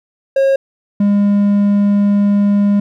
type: tone pair in turn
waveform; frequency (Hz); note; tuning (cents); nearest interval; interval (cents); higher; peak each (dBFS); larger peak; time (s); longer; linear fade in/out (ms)
triangle; 542 / 203; C#5 / G#3; -39 / -39; octave + perfect fourth; 1700; first; -7; neither; 0.36-0.56 / 1-2.8; second; 5
effects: none